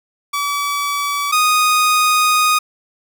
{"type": "tone pair in turn", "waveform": "sawtooth", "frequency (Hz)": [1146, 1241.1], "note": ["D6", "D#6"], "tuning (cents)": [-43, -5], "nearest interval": "minor second", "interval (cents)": 138, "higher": "second", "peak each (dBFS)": [-14, -8], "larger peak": "second", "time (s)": [[0.33, 1.32], [1.32, 2.59]], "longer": "second", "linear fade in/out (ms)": 10, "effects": []}